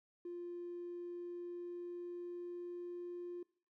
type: tone with pitch glide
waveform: triangle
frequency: 349.2 to 351.4 Hz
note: F4 to F4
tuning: 0 to +11 cents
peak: -39 dBFS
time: 0.25-3.43 s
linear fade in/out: 5 ms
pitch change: +11 cents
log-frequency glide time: 0.52-3.19 s
effects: noise-tail reverb RT60 0.5 s tail -26 dB re dry + tanh soft clip ceiling -40 dBFS